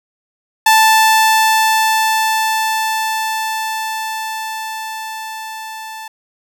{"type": "tone with level ramp", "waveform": "sawtooth", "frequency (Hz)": 880, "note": "A5", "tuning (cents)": 0, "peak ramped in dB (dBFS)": [-3, -24], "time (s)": [0.66, 6.08], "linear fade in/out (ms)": 5, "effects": []}